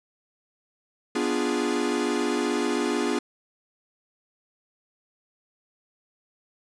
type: chord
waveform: 45% pulse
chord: B diminished seventh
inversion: none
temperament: equal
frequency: 246.9 / 293.7 / 349.2 / 415.3 Hz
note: B3 / D4 / F4 / Ab4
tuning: 0 / 0 / 0 / 0 cents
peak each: -29 dBFS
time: 1.15-3.19 s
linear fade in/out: 5 ms
effects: resampled to 22050 Hz + 9-bit